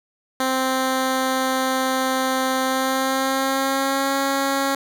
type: tone with pitch glide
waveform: 10% pulse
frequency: 261.4 to 273.9 Hz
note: C4 to C#4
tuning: -1 to -21 cents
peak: -11 dBFS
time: 0.4-4.75 s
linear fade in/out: 2 ms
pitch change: +80 cents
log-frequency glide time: 2.63-4.16 s
effects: none